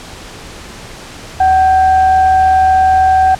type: tone with frequency modulation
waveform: sine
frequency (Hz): 756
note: F#5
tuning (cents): +37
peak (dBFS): -6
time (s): 1.4-3.35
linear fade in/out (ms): 5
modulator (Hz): 833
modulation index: 0.3
effects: pink hiss -31 dBFS RMS until 3.39 s + low-pass 8000 Hz 12 dB/octave